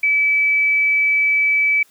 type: tone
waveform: sine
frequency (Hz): 2300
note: D7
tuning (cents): -37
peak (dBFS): -13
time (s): 0.03-1.83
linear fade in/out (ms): 5
effects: white hiss -54 dBFS RMS until 1.9 s